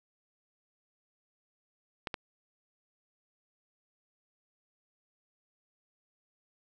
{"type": "clicks", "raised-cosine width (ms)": 0.3, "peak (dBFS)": [-18, -18], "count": 2, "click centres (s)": [2.072, 2.142], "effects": []}